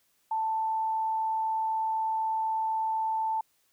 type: tone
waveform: sine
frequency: 884 Hz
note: A5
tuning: 8 cents sharp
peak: -26 dBFS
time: 0.31-3.41 s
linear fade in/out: 5 ms
effects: white hiss -70 dBFS RMS until 3.72 s